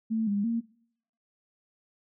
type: tone with pitch steps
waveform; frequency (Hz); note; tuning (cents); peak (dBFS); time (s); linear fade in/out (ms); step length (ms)
sine; 222.8 / 202.5 / 230.9; A3 / G#3 / A#3; +22 / -43 / -16; -25; 0.1-0.61; 20; 170
effects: noise-tail reverb RT60 0.7 s tail -24 dB re dry